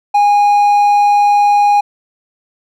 triangle tone, 821 Hz, G#5, 20 cents flat, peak -5 dBFS, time 0.14-1.81 s, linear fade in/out 10 ms, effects none

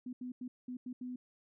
sine tone bursts at uneven times, 250 Hz, B3, 21 cents sharp, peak -39 dBFS, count 6, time 0.06-0.13 / 0.21-0.32 / 0.41-0.48 / 0.68-0.77 / 0.86-0.93 / 1.01-1.16 s, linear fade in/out 5 ms, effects none

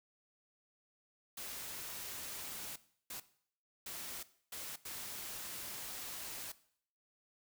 white noise bursts at uneven times, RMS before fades -45 dBFS, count 5, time 1.37-2.76 / 3.1-3.2 / 3.86-4.23 / 4.52-4.76 / 4.85-6.52 s, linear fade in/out 5 ms, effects noise-tail reverb RT60 0.6 s tail -17 dB re dry

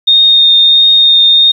sine tone with vibrato, 3678 Hz, A#7, 24 cents flat, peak -3 dBFS, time 0.07-1.52 s, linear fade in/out 10 ms, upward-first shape triangle, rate 1.5 Hz, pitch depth 13 cents each way, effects 7-bit

